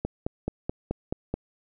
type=click train; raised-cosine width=2 ms; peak=-14 dBFS; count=7; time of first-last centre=0.05-1.34 s; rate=4.65 Hz; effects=none